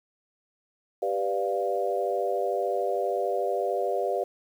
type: chord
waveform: sine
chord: G dominant seventh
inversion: none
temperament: equal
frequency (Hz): 392 / 493.9 / 587.3 / 698.5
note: G4 / B4 / D5 / F5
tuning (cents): 0 / 0 / 0 / 0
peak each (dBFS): -30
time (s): 1.02-4.24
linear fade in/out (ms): 5
effects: 9-bit